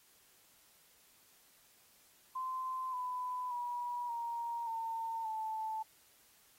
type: tone with pitch steps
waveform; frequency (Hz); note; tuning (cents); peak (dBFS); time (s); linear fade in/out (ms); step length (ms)
sine; 1034 / 1000.5 / 968.1 / 936.8 / 906.4 / 877.1; C6 / B5 / B5 / A#5 / A#5 / A5; -21 / +22 / -35 / +8 / -49 / -6; -36; 2.35-5.83; 10; 580
effects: white hiss -66 dBFS RMS until 6.58 s + AAC 48 kbps